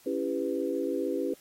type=chord; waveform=sine; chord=C# half-diminished seventh; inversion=none; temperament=just; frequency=277.2 / 332.6 / 399.1 / 498.9 Hz; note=C#4 / E4 / G4 / B4; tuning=0 / +16 / +31 / +17 cents; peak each=-33 dBFS; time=0.06-1.34 s; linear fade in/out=5 ms; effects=white hiss -58 dBFS RMS until 1.4 s + AAC 48 kbps

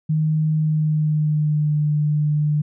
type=tone with pitch glide; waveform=sine; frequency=155.56 to 149.74 Hz; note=D#3 to D3; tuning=0 to +34 cents; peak=-16 dBFS; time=0.09-2.62 s; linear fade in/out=10 ms; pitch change=-66 cents; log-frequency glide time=0.55-1.78 s; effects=none

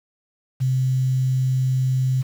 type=tone with quantisation; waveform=sine; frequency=130 Hz; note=C3; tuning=11 cents flat; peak=-17 dBFS; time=0.6-2.23 s; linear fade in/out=20 ms; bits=7; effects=none

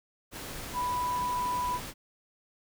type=tone in noise; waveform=sine; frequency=989 Hz; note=B5; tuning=2 cents sharp; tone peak=-28 dBFS; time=0.73-1.8 s; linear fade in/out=50 ms; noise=pink; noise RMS=-40 dBFS; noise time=0.31-1.94 s; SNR=+9 dB; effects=none

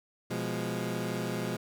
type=chord; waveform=20% pulse; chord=F diminished; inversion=second; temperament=equal; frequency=123.47 / 174.61 / 207.7 Hz; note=Cb3 / F3 / Ab3; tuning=0 / 0 / 0 cents; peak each=-31 dBFS; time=0.3-1.57 s; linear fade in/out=10 ms; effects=none

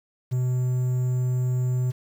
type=tone with quantisation; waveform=triangle; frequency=126.3 Hz; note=B2; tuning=39 cents sharp; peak=-19 dBFS; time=0.31-1.92 s; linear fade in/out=20 ms; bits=8; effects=none

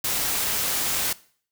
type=noise; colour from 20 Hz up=white; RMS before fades=-25 dBFS; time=0.04-1.13 s; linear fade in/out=5 ms; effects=noise-tail reverb RT60 0.5 s tail -20 dB re dry

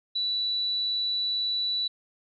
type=tone; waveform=sine; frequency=3951 Hz; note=B7; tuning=in tune; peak=-25 dBFS; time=0.15-1.88 s; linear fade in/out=10 ms; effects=none

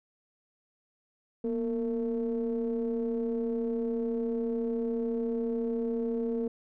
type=ring-modulated tone; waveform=triangle; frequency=110 Hz; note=A2; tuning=in tune; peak=-23 dBFS; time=1.44-6.48 s; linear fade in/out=5 ms; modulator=347 Hz; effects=none

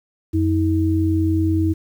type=tone pair together; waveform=sine; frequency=89.8 / 320.3 Hz; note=F2 / E4; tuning=+49 / -50 cents; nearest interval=octave + minor seventh; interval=2201 cents; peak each=-18 / -18 dBFS; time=0.33-1.74 s; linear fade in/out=20 ms; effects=8-bit

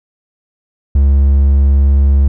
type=tone; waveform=triangle; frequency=69.3 Hz; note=C#2; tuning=in tune; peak=-4 dBFS; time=0.95-2.28 s; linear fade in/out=5 ms; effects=none

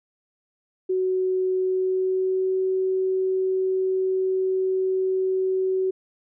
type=tone with pitch glide; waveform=sine; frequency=372.6 to 376.7 Hz; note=F#4 to F#4; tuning=+12 to +31 cents; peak=-20 dBFS; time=0.89-5.91 s; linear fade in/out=10 ms; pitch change=+19 cents; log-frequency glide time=1.55-2.57 s; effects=none

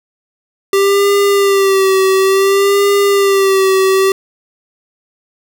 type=tone with vibrato; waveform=square; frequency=392 Hz; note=G4; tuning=in tune; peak=-9 dBFS; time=0.73-4.12 s; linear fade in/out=2 ms; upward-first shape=sine; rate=0.57 Hz; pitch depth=45 cents each way; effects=none

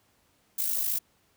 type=noise with amplitude modulation; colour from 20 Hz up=violet; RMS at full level=-26 dBFS; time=0.58-0.99 s; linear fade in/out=10 ms; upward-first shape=sine; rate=53.7 Hz; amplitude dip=55%; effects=pink hiss -67 dBFS RMS until 1.36 s + high-pass 60 Hz 12 dB/octave

